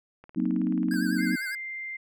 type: click train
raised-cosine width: 0.5 ms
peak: -33 dBFS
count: 14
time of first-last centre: 0.24-0.939 s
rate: 18.6 Hz
type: chord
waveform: sine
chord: C half-diminished seventh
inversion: second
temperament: equal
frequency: 185 / 233.1 / 261.6 / 311.1 Hz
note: Gb3 / Bb3 / C4 / Eb4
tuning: 0 / 0 / 0 / 0 cents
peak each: -29 dBFS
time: 0.36-1.36 s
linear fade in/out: 10 ms
type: tone with vibrato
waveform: square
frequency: 1568 Hz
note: G6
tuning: in tune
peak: -33 dBFS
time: 0.91-1.55 s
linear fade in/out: 2 ms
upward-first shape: triangle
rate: 10 Hz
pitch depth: 110 cents each way
type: tone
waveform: sine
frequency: 2093 Hz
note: C7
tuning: in tune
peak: -33 dBFS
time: 1.18-1.97 s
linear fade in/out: 10 ms
effects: none